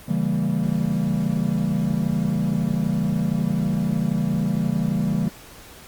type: chord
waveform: triangle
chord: C# diminished seventh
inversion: none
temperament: equal with one note detuned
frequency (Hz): 138.59 / 164.81 / 196 / 228.7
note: C#3 / E3 / G3 / Bb3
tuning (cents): 0 / 0 / 0 / -33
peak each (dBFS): -26 / -22 / -22 / -24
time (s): 0.08-5.29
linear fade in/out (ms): 10
effects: pink hiss -44 dBFS RMS until 5.87 s + Opus 32 kbps